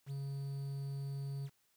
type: tone with quantisation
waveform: triangle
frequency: 138.59 Hz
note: C#3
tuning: in tune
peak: -36 dBFS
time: 0.06-1.5 s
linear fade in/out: 50 ms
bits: 10
effects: white hiss -75 dBFS RMS until 1.76 s